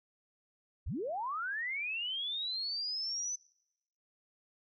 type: linear sweep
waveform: sine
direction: up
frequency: 32.7 to 6080 Hz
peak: -34 dBFS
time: 0.86-3.36 s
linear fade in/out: 10 ms
effects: noise-tail reverb RT60 0.9 s tail -26 dB re dry